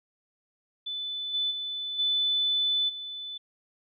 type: tone with level steps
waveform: sine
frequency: 3500 Hz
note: A7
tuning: 10 cents flat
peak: -31 / -25 / -31 / -23 / -35 dBFS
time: 0.86-3.38 s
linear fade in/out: 10 ms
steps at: 1.33 / 1.5 / 1.98 / 2.88 s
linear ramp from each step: 20 ms
effects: none